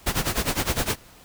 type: noise with tremolo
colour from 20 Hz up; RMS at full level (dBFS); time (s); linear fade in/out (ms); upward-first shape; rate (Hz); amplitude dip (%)
pink; -22; 0.06-0.96; 10; sine; 9.8; 85
effects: pink hiss -50 dBFS RMS until 1.24 s